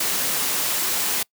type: noise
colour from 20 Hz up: white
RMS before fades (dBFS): -23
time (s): 0-1.23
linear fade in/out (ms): 5
effects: noise-tail reverb RT60 0.1 s tail -25 dB re dry + high-pass 150 Hz 12 dB/octave